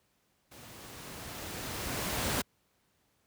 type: noise with level ramp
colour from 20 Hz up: pink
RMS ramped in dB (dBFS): -51 to -30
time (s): 0.51-2.42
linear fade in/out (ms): 10
effects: pink hiss -73 dBFS RMS until 3.26 s + high-pass 60 Hz 12 dB/octave

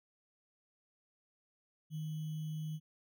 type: tone with sample-and-hold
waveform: sine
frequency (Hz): 155.56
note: D#3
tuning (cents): 0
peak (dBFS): -37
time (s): 1.9-2.8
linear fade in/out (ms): 50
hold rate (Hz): 3150
effects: none

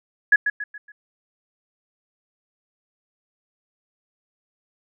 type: tone with echo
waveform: sine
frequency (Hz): 1683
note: G#6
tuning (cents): +23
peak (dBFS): -10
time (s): 0.32-0.36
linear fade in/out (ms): 5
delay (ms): 140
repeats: 4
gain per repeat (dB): -8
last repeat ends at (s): 0.92
effects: none

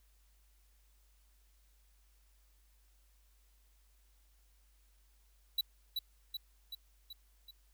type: tone with echo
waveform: square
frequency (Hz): 3940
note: B7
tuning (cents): -5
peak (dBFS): -30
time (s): 5.58-5.61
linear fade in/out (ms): 5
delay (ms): 380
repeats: 5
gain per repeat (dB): -4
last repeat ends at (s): 7.51
effects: added 50 Hz sine -65 dBFS peak until 7.73 s + white hiss -74 dBFS RMS until 7.73 s

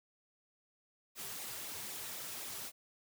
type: noise with flanger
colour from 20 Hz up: white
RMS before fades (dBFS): -44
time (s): 1.15-2.72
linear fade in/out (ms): 50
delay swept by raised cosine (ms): 0.63 to 3.93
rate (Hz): 3.9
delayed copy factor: -0.55
effects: none

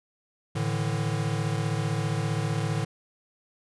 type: chord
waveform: square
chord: A suspended fourth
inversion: none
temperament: equal with one note detuned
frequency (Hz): 110 / 146.83 / 162.08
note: A2 / D3 / E3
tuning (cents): 0 / 0 / -29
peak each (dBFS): -30 / -30 / -33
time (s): 0.55-2.85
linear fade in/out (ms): 10
effects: resampled to 24000 Hz

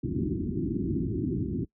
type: low-pass noise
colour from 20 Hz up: white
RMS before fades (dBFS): -29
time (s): 0.03-1.65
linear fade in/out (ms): 10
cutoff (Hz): 370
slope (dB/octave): 96
effects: noise-tail reverb RT60 0.1 s tail -22 dB re dry + high-pass 60 Hz 12 dB/octave

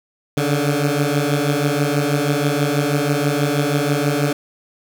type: beating tone pair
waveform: 15% pulse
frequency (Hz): 141.7 / 147.9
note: C#3 / D3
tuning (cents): +38 / +13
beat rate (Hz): 6.2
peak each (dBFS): -13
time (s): 0.37-4.33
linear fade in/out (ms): 5
effects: none

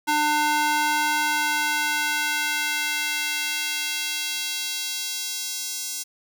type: tone with high-pass filter sweep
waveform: square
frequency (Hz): 300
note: D4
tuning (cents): +37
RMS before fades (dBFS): -25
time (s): 0.07-6.04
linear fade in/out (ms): 20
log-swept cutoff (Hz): 710 to 5900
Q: 1.2
effects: none

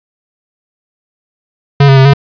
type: tone with pitch steps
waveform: square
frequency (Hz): 140.7 / 135.7 / 133.5 / 139.9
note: C#3 / C#3 / C3 / C#3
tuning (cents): +26 / -36 / +35 / +16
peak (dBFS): -3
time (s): 1.8-2.136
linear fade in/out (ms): 5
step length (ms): 84
effects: resampled to 11025 Hz + 7-bit

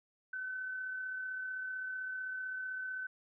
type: tone with amplitude modulation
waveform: sine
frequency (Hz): 1518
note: F#6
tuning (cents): +44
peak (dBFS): -36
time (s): 0.33-3.07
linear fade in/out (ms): 5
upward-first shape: sine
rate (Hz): 35.7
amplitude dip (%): 30
effects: none

